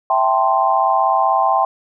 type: chord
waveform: sine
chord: A minor seventh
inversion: second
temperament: equal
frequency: 659.3 / 784 / 880 / 1046.5 Hz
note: E5 / G5 / A5 / C6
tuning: 0 / 0 / 0 / 0 cents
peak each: -20 / -16 / -21 / -17 dBFS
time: 0.1-1.65 s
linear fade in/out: 2 ms
effects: none